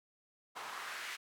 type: noise with band-pass filter sweep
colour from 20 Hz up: white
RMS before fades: -44 dBFS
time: 0.55-1.17 s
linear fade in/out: 20 ms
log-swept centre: 940 to 2000 Hz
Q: 1.5
effects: none